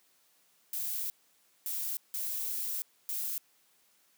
violet noise bursts at uneven times, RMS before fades -35 dBFS, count 4, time 0.73-1.1 / 1.66-1.97 / 2.14-2.82 / 3.09-3.38 s, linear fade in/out 0 ms, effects white hiss -68 dBFS RMS until 4.17 s + high-pass 150 Hz 12 dB/octave

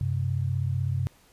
sine tone pair together, 95.5 / 131.52 Hz, G2 / C3, -45 / +9 cents, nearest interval tritone, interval 554 cents, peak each -27 dBFS, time 0.01-1.07 s, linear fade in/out 0 ms, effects pink hiss -59 dBFS RMS until 1.32 s + resampled to 32000 Hz

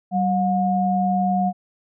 sine tone pair together, 190.95 / 720 Hz, G3 / F#5, -45 / -47 cents, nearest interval octave + major seventh, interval 2298 cents, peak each -20 dBFS, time 0.11-1.53 s, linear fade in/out 50 ms, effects none

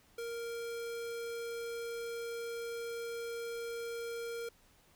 square tone, 466.2 Hz, A#4, in tune, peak -39 dBFS, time 0.18-4.49 s, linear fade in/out 5 ms, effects pink hiss -66 dBFS RMS until 4.95 s

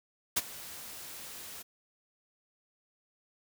white noise with ADSR envelope, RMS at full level -26 dBFS, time 0.36-1.63 s, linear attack 13 ms, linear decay 33 ms, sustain -19 dB, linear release 18 ms, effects none

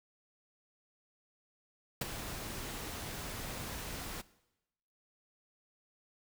pink noise with ADSR envelope, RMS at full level -32 dBFS, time 2.01-4.22 s, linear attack 6 ms, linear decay 18 ms, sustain -10 dB, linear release 16 ms, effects noise-tail reverb RT60 0.9 s tail -19 dB re dry

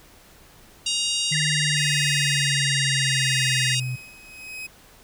harmonic tone, 940 Hz, A#5, 14 cents sharp, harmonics 3 / 4 / 5 / 6 / 7 / 8 / 9 / 10, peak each -26 / -28 / -30 / -32 / -33 / -34 / -35 / -36 dBFS, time 0.86-3.8 s, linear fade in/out 5 ms
sine exponential sweep, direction down, 152.2 to 125.7 Hz, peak -25 dBFS, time 1.31-3.96 s, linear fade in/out 10 ms
sine tone with vibrato, 1886 Hz, A#6, 20 cents sharp, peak -26 dBFS, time 1.32-3.75 s, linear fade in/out 5 ms, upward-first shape sine, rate 20 Hz, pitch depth 150 cents each way
40% pulse tone with tremolo, 2531 Hz, D#7, 29 cents sharp, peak -28 dBFS, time 1.76-4.67 s, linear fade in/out 10 ms, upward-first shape sine, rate 0.72 Hz, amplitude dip 85%
effects pink hiss -51 dBFS RMS until 5.03 s

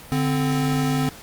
square tone pair together, 145.92 / 260 Hz, D3 / C4, -11 / -11 cents, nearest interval minor seventh, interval 1000 cents, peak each -23 dBFS, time 0.12-1.09 s, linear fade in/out 0 ms, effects pink hiss -42 dBFS RMS until 1.22 s + Opus 48 kbps

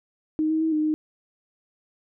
sine tone with pitch steps, 310.9 / 316.4 / 320.8 / 306.5 / 308.7 Hz, D#4 / D#4 / E4 / D#4 / D#4, -1 / +29 / -47 / -26 / -14 cents, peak -20 dBFS, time 0.39-0.94 s, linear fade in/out 0 ms, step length 110 ms, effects none

